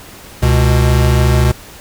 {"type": "tone pair together", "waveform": "square", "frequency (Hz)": [69.3, 123.47], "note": ["C#2", "B2"], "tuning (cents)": [0, 0], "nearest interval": "minor seventh", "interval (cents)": 1000, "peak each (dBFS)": -12, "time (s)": [0.42, 1.52], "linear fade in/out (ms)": 10, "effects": ["pink hiss -36 dBFS RMS until 1.8 s"]}